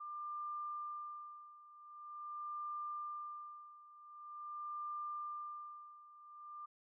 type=tone with tremolo; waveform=sine; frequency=1194 Hz; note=D6; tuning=28 cents sharp; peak=-40 dBFS; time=0-6.66 s; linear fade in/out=10 ms; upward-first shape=sine; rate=0.45 Hz; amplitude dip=85%; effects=none